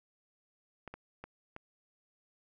clicks, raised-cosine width 0.5 ms, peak -29 dBFS, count 4, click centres 0.877 / 0.94 / 1.24 / 1.564 s, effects none

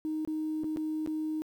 sine tone with dropouts, 311.1 Hz, D#4, in tune, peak -29 dBFS, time 0.05-1.42 s, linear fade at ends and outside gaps 0 ms, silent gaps 0.25-0.275 / 0.635-0.643 / 0.762-0.771 / 1.062-1.074 s, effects tanh soft clip ceiling -26 dBFS + 10-bit

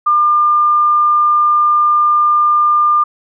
sine tone, 1200 Hz, D6, 37 cents sharp, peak -8 dBFS, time 0.06-3.04 s, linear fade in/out 10 ms, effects none

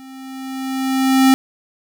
square tone with level ramp, 264.4 Hz, C4, 18 cents sharp, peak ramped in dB -37 to -8 dBFS, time 0-1.34 s, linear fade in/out 0 ms, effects none

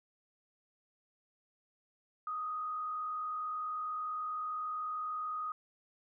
sine tone with frequency modulation, 1244.5 Hz, D#6, in tune, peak -35 dBFS, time 2.27-5.52 s, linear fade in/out 2 ms, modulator 46.6 Hz, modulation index 0.43, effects none

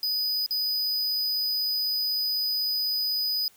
square tone with dropouts, 4978 Hz, D#8, in tune, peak -25 dBFS, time 0.03-3.48 s, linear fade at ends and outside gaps 1 ms, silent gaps 0.462-0.508 s, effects white hiss -58 dBFS RMS until 3.56 s

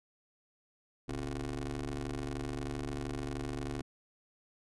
20% pulse ring-modulated tone, 73 Hz, D2, 10 cents flat, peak -28 dBFS, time 1.08-3.82 s, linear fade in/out 10 ms, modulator 194 Hz, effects resampled to 24000 Hz

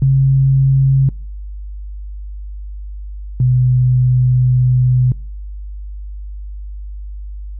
sine tone pair in turn, 134.8 / 126.19 Hz, C#3 / B2, -48 / +38 cents, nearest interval minor second, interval 114 cents, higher first, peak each -8 / -9 dBFS, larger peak first, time 0.02-1.09 / 3.4-5.12 s, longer second, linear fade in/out 2 ms, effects noise-tail reverb RT60 0.4 s tail -25 dB re dry + added 50 Hz sine -25 dBFS peak until 7.59 s

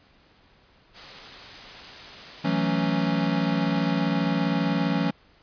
white noise, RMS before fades -41 dBFS, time 0.93-4.04 s, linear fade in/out 50 ms
square chord, F# minor seventh, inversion third, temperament equal, 164.81 / 185 / 220 / 277.2 Hz, E3 / F#3 / A3 / C#4, 0 / 0 / 0 / 0 cents, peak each -28 / -28 / -30 / -28 dBFS, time 2.44-5.11 s, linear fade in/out 10 ms
effects pink hiss -58 dBFS RMS until 5.42 s + resampled to 11025 Hz

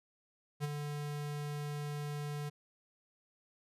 square tone with ADSR envelope, 146.83 Hz, D3, in tune, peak -32 dBFS, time 0.6-2.5 s, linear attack 41 ms, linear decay 23 ms, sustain -6 dB, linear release 17 ms, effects resampled to 32000 Hz

